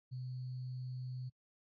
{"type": "tone with sample-and-hold", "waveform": "sine", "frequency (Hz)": 127, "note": "B2", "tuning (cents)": 49, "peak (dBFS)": -40, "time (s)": [0.11, 1.3], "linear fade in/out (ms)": 20, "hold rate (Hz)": 4410, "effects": ["noise-tail reverb RT60 0.1 s tail -26 dB re dry", "resampled to 11025 Hz"]}